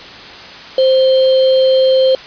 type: tone with sample-and-hold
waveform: sine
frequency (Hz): 523.3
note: C5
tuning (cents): 0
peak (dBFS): -7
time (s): 0.78-2.15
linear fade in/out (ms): 2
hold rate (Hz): 3675
effects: white hiss -32 dBFS RMS until 2.26 s + resampled to 11025 Hz